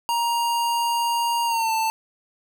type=tone with pitch glide; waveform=square; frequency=939 to 888.9 Hz; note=A#5 to A5; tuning=+12 to +17 cents; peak=-21 dBFS; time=0.09-1.9 s; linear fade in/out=0 ms; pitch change=-95 cents; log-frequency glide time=1.45-1.72 s; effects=none